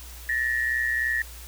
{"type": "tone pair together", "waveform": "sine", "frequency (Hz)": [1760, 1883.2], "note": ["A6", "A#6"], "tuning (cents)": [0, 17], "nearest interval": "minor second", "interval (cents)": 117, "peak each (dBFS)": [-26, -25], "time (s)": [0.29, 1.22], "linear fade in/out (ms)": 2, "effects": ["added 60 Hz sine -41 dBFS peak until 1.47 s", "white hiss -45 dBFS RMS until 1.47 s"]}